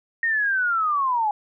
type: linear sweep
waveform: sine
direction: down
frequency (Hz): 1864.7 to 815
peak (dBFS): -19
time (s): 0.23-1.31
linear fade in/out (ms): 2
effects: none